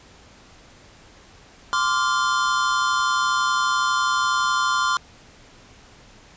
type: tone cluster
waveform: square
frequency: 1035 / 1167 / 1400 Hz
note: C6 / D6 / F6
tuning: -19 / -11 / +4 cents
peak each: -24 dBFS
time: 1.73-4.97 s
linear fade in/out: 0 ms
effects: pink hiss -49 dBFS RMS until 6.36 s + resampled to 16000 Hz